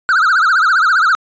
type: tone with vibrato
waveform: triangle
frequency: 1400 Hz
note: F6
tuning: 4 cents sharp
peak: -7 dBFS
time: 0.09-1.15 s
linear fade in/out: 0 ms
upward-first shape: triangle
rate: 15 Hz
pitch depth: 230 cents each way
effects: resampled to 16000 Hz